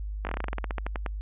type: slowing click train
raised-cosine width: 0.5 ms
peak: -16 dBFS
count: 17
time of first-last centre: 0.25-1.062 s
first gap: 19 ms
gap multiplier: 1.12
effects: added 51 Hz sine -31 dBFS peak until 1.21 s + resampled to 8000 Hz